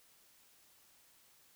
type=silence; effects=white hiss -66 dBFS RMS until 1.55 s